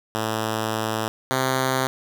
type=tone pair in turn; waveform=5% pulse; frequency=110 / 131.02 Hz; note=A2 / C3; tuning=0 / +3 cents; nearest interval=minor third; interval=303 cents; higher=second; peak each=-12 / -9 dBFS; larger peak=second; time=0.15-1.08 / 1.31-1.87 s; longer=first; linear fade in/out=0 ms; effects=none